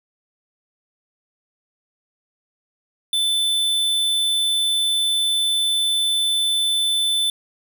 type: tone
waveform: square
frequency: 3520 Hz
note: A7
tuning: in tune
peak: -18 dBFS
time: 3.13-7.3 s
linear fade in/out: 2 ms
effects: none